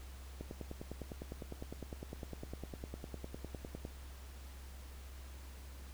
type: click train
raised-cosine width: 2 ms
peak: -30 dBFS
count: 35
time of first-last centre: 0.41-3.851 s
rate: 9.88 Hz
effects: added 66 Hz sine -48 dBFS peak until 5.93 s + pink hiss -58 dBFS RMS until 5.93 s